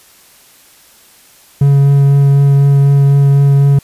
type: tone with vibrato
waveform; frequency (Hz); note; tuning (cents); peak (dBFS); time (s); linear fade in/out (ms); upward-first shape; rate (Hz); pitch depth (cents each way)
triangle; 140; C#3; +18; -3; 1.61-3.79; 5; triangle; 4; 11
effects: white hiss -44 dBFS RMS until 3.83 s + resampled to 32000 Hz